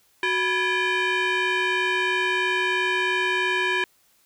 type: tone with frequency modulation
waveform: sine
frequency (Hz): 370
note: F#4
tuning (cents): 0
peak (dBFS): -18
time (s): 0.23-3.84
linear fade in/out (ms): 2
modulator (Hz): 677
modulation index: 3.8
effects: tanh soft clip ceiling -19 dBFS + white hiss -62 dBFS RMS until 4.25 s